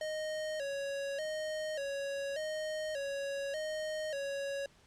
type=tone with vibrato; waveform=square; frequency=587.3 Hz; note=D5; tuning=in tune; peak=-36 dBFS; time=0.01-4.66 s; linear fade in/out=2 ms; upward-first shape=square; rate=0.85 Hz; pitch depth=94 cents each way; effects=pink hiss -64 dBFS RMS until 4.86 s + low-pass 8000 Hz 12 dB/octave